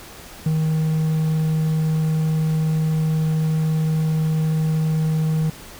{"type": "tone with ADSR envelope", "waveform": "triangle", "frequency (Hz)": 157.6, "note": "D#3", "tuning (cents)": 23, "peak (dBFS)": -13, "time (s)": [0.46, 5.5], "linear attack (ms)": 3, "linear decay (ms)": 29, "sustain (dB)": -2, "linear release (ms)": 4, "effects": ["pink hiss -40 dBFS RMS until 5.79 s"]}